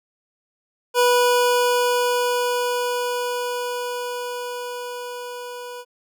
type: tone with level ramp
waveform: 25% pulse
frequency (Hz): 490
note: B4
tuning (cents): -14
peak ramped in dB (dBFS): -10 to -29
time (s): 0.94-5.85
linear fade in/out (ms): 50
effects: none